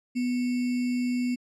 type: tone with sample-and-hold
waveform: sine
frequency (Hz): 246.9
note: B3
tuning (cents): 0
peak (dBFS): -24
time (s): 0.15-1.36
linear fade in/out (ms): 20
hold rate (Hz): 2450
effects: low-pass 8000 Hz 12 dB/octave